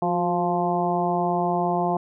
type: harmonic tone with a mistuned harmonic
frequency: 174.8 Hz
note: F3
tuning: 2 cents sharp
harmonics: 1 / 2 / 3 / 4 / 5 / 6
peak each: -27 / -27 / -33 / -24 / -28 / -32 dBFS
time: 0.02-1.97 s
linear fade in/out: 2 ms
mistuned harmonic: 2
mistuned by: +42 cents
effects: none